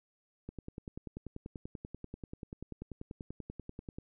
click train, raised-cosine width 3 ms, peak -29 dBFS, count 37, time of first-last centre 0.49-3.985 s, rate 10.3 Hz, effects none

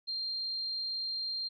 sine tone, 4186 Hz, C8, in tune, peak -33 dBFS, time 0.07-1.49 s, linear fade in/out 20 ms, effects none

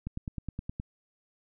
click train, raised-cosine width 5 ms, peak -22 dBFS, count 8, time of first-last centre 0.07-0.799 s, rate 9.6 Hz, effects none

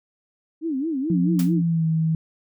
sine tone with vibrato, 293.7 Hz, D4, in tune, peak -22 dBFS, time 0.61-1.63 s, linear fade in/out 50 ms, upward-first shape sine, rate 4.6 Hz, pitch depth 220 cents each way
sine tone with pitch glide, 176.2 to 160.65 Hz, F3 to E3, +16 to -44 cents, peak -18 dBFS, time 1.1-2.15 s, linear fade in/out 2 ms, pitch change -160 cents, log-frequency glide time 1.44-1.86 s
white noise with exponential decay, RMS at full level -30 dBFS, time 1.39-1.55 s, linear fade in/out 2 ms, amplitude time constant 34 ms
effects none

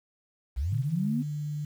sine linear sweep, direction up, 55 to 253.4 Hz, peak -26 dBFS, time 0.56-1.23 s, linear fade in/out 20 ms
sine tone with pitch glide, 146.8 to 148.51 Hz, D3 to D3, 0 to +20 cents, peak -30 dBFS, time 0.72-1.65 s, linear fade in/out 5 ms, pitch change +20 cents, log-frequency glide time 0.89-1.06 s
effects 9-bit

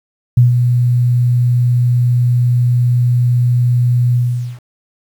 sine tone with ADSR envelope, 122.2 Hz, B2, 18 cents flat, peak -3 dBFS, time 0.37-4.6 s, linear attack 6 ms, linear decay 140 ms, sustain -6 dB, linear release 450 ms, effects 7-bit

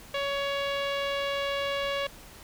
sawtooth tone with low-pass filter, 560 Hz, C#5, 18 cents sharp, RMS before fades -30 dBFS, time 0.14-2.07 s, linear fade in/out 5 ms, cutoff 3300 Hz, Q 2.2, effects added 41 Hz sine -56 dBFS peak until 2.43 s + pink hiss -49 dBFS RMS until 2.43 s

